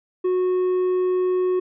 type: tone with hard clipping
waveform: sine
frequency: 366.5 Hz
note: F#4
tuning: 16 cents flat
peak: -19 dBFS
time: 0.24-1.6 s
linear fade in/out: 10 ms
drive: 3 dB
effects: resampled to 8000 Hz